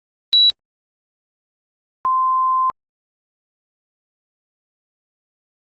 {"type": "tone pair in turn", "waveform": "sine", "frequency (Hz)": [3918, 1037.7], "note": ["B7", "C6"], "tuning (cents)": [-15, -15], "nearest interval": "octave + major seventh", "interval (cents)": 2300, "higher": "first", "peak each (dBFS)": [-9, -14], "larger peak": "first", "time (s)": [[0.33, 0.5], [2.05, 2.7]], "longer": "second", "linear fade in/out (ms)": 0, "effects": ["Opus 24 kbps"]}